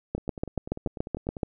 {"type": "two click trains", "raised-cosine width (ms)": 2, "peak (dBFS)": [-13, -23], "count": [10, 13], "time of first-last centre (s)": [[0.15, 1.432], [0.18, 1.368]], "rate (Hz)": [7.02, 10.1], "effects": []}